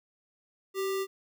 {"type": "tone with sample-and-hold", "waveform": "sine", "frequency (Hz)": 385.3, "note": "G4", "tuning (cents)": -30, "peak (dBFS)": -28, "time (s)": [0.74, 1.07], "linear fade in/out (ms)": 50, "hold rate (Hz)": 1575, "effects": []}